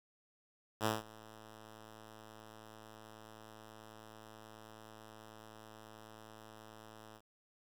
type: tone with ADSR envelope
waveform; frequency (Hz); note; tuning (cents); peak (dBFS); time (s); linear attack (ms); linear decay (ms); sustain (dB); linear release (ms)
5% pulse; 109.3; A2; -11; -19; 0.8-7.22; 55; 170; -23; 64
effects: 10-bit